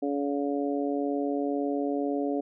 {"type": "harmonic tone", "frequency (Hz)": 142, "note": "C#3", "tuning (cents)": 42, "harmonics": [2, 3, 4, 5], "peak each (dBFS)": [-28, -32, -34, -36], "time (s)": [0.02, 2.41], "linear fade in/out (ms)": 10, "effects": []}